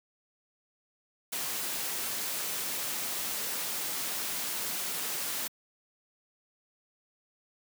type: noise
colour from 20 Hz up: white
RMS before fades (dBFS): -34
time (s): 1.32-5.48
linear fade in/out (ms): 10
effects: high-pass 150 Hz 12 dB/octave